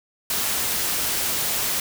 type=noise; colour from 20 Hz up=white; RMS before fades=-24 dBFS; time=0.3-1.8 s; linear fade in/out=2 ms; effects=none